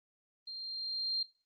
sine tone with level ramp, 4186 Hz, C8, in tune, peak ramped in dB -41 to -29 dBFS, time 0.47-1.23 s, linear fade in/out 5 ms, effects noise-tail reverb RT60 0.3 s tail -17 dB re dry + Opus 32 kbps

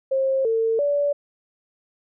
sine tone with pitch steps, 534 / 450.9 / 576 Hz, C5 / A4 / D5, +35 / +42 / -34 cents, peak -18 dBFS, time 0.11-1.13 s, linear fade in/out 10 ms, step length 340 ms, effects none

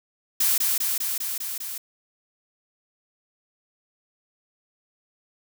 blue noise with echo, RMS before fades -21 dBFS, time 0.4-0.58 s, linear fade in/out 5 ms, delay 200 ms, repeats 6, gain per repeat -2 dB, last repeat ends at 1.78 s, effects none

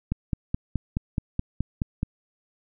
click train, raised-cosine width 5 ms, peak -12 dBFS, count 10, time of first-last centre 0.12-2.031 s, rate 4.71 Hz, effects none

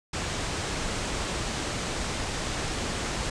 pink low-pass noise, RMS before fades -31 dBFS, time 0.13-3.3 s, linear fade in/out 5 ms, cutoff 8800 Hz, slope 48 dB/octave, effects none

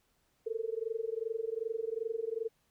sine tone with amplitude modulation, 450.2 Hz, A4, 40 cents sharp, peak -29 dBFS, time 0.46-2.49 s, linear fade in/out 10 ms, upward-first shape sine, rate 22.6 Hz, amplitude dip 95%, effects pink hiss -74 dBFS RMS until 2.7 s

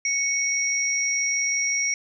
sine tone pair together, 2217 / 5661 Hz, C#7 / F8, 0 / +23 cents, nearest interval octave + major third, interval 1623 cents, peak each -24 dBFS, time 0.05-1.94 s, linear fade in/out 2 ms, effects none

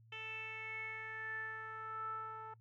10% pulse tone with low-pass filter sweep, 440 Hz, A4, in tune, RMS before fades -45 dBFS, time 0.12-2.54 s, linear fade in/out 5 ms, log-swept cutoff 2900 to 1100 Hz, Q 8.7, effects noise-tail reverb RT60 0.1 s tail -22 dB re dry + added 113 Hz sine -61 dBFS peak until 2.6 s

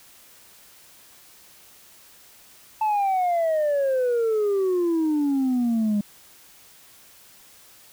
sine exponential sweep, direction down, 880 to 202.6 Hz, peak -17 dBFS, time 2.81-6.01 s, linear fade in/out 5 ms, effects tanh soft clip ceiling -18 dBFS + white hiss -51 dBFS RMS until 7.92 s

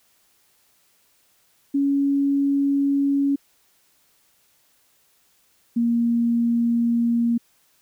sine tone pair in turn, 279.5 / 234.6 Hz, C#4 / A#3, +14 / +11 cents, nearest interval minor third, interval 303 cents, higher first, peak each -17 dBFS, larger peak neither, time 1.74-3.36 / 5.76-7.38 s, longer neither, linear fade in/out 10 ms, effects white hiss -62 dBFS RMS until 7.81 s

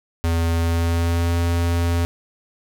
square tone with pitch glide, 83.4 to 85.35 Hz, E2 to F2, +21 to -39 cents, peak -18 dBFS, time 0.24-2.05 s, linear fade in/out 0 ms, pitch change +40 cents, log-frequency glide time 0.53-1.38 s, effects none

